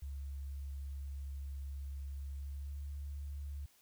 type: tone with pitch glide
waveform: sine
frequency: 69.3 to 71.29 Hz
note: C#2 to C#2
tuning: 0 to +49 cents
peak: -40 dBFS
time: 0.02-3.66 s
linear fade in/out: 5 ms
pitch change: +49 cents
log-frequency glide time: 2.33-2.89 s
effects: white hiss -68 dBFS RMS until 3.81 s